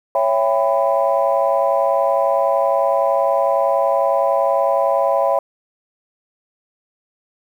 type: chord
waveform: sine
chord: C# half-diminished seventh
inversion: none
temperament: just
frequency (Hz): 554.4 / 665.2 / 798.3 / 997.9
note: C#5 / E5 / G5 / B5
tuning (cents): 0 / +16 / +31 / +18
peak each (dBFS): -17 / -18 / -21 / -21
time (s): 0.15-5.39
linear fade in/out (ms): 2
effects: tanh soft clip ceiling -4 dBFS + 8-bit